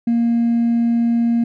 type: tone with hard clipping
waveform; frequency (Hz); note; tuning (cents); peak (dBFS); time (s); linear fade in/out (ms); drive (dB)
triangle; 233.9; A#3; +6; -13; 0.07-1.44; 5; 2
effects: none